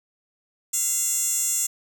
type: tone with high-pass filter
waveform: 15% pulse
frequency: 692 Hz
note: F5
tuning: 16 cents flat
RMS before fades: -24 dBFS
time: 0.73-1.67 s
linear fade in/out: 10 ms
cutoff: 7700 Hz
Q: 3.2
effects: none